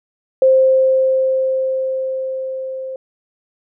sine tone with level ramp, 525 Hz, C5, 6 cents sharp, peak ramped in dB -7 to -24 dBFS, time 0.42-2.96 s, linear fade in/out 2 ms, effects none

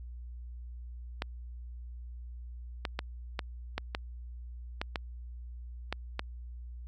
clicks, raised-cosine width 0.3 ms, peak -16 dBFS, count 10, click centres 1.221 / 2.852 / 2.991 / 3.392 / 3.78 / 3.949 / 4.815 / 4.958 / 5.926 / 6.194 s, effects added 60 Hz sine -41 dBFS peak until 6.87 s

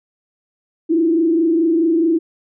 sine tone with frequency modulation, 329.6 Hz, E4, in tune, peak -12 dBFS, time 0.89-2.19 s, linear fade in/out 20 ms, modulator 24.7 Hz, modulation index 0.72, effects none

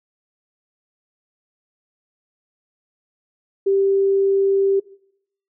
sine tone, 392 Hz, G4, in tune, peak -14 dBFS, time 3.66-4.8 s, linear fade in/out 10 ms, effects noise-tail reverb RT60 0.7 s tail -20 dB re dry

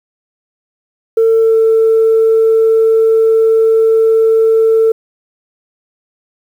sine tone with pitch glide, 450.5 to 446.9 Hz, A4 to A4, +41 to +27 cents, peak -5 dBFS, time 1.17-4.92 s, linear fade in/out 5 ms, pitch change -14 cents, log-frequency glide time 1.38-1.56 s, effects tanh soft clip ceiling -3 dBFS + 7-bit

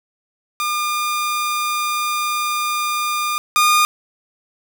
sawtooth tone pair in turn, 1207 / 1218.2 Hz, D6 / D#6, +47 / -37 cents, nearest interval unison, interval 16 cents, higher second, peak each -15 / -8 dBFS, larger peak second, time 0.6-3.38 / 3.56-3.85 s, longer first, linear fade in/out 0 ms, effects none

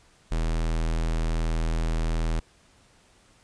square tone, 40.64 Hz, E1, 24 cents flat, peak -24 dBFS, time 0.31-2.4 s, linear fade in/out 10 ms, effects pink hiss -59 dBFS RMS until 3.43 s + resampled to 22050 Hz

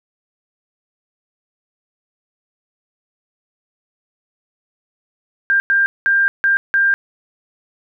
sine tone bursts at uneven times, 1593 Hz, G6, 27 cents sharp, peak -11 dBFS, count 5, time 5.5-5.6 / 5.7-5.86 / 6.06-6.28 / 6.44-6.57 / 6.74-6.94 s, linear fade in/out 0 ms, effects none

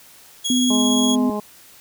25% pulse tone with tremolo, 3322 Hz, G#7, in tune, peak -16 dBFS, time 0.44-1.16 s, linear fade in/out 20 ms, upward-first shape sine, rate 17 Hz, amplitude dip 25%
sine tone, 251.7 Hz, B3, 33 cents sharp, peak -16 dBFS, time 0.5-1.3 s, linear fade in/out 2 ms
harmonic tone, 209.2 Hz, G#3, 13 cents sharp, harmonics 1 / 2 / 3 / 4 / 5, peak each -25 / -28 / -30 / -31 / -32 dBFS, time 0.7-1.4 s, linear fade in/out 5 ms
effects white hiss -47 dBFS RMS until 1.8 s

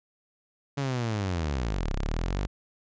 sawtooth linear two-way sweep, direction down then up, 142.9 to 31.36 to 51.6 Hz, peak -23 dBFS, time 0.77-2.47 s, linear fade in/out 10 ms, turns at 1.93 s, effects resampled to 16000 Hz

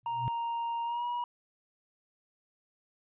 sine tone with exponential growth, 123.47 Hz, B2, in tune, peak -28 dBFS, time 0.03-0.28 s, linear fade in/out 0 ms, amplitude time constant 53 ms
triangle tone with pitch glide, 932.3 to 964.1 Hz, A#5 to B5, 0 to -42 cents, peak -29 dBFS, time 0.06-1.24 s, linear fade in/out 2 ms, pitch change +58 cents, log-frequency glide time 0.84-1.05 s
effects resampled to 8000 Hz

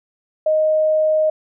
sine tone, 622.3 Hz, D#5, in tune, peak -13 dBFS, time 0.46-1.3 s, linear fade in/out 5 ms, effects none

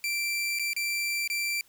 sawtooth tone with dropouts, 2349 Hz, D7, in tune, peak -24 dBFS, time 0.04-1.61 s, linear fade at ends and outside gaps 1 ms, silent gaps 0.588-0.595 / 0.733-0.764 / 1.276-1.3 s, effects white hiss -61 dBFS RMS until 1.68 s

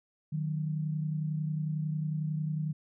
sine tone pair together, 152.94 / 184 Hz, D#3 / F#3, -29 / -9 cents, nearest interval minor third, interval 320 cents, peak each -30 / -38 dBFS, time 0.32-2.73 s, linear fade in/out 10 ms, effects none

